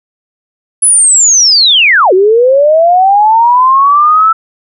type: linear two-way sweep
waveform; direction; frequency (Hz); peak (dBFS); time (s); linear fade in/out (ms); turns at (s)
sine; down then up; 10270 to 360 to 1330; -3; 0.82-4.33; 10; 2.13
effects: none